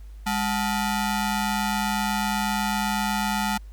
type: ring-modulated tone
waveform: sawtooth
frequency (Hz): 538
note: C5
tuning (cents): +48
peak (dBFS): -16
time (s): 0.26-3.58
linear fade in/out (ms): 10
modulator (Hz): 333
effects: added 51 Hz sine -38 dBFS peak until 3.72 s + pink hiss -61 dBFS RMS until 3.72 s